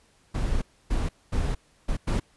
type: noise bursts at uneven times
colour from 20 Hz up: brown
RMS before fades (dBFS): -25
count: 5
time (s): 0.34-0.62 / 0.9-1.09 / 1.32-1.55 / 1.88-1.97 / 2.07-2.2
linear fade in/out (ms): 10
effects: pink hiss -62 dBFS RMS until 2.36 s + resampled to 24000 Hz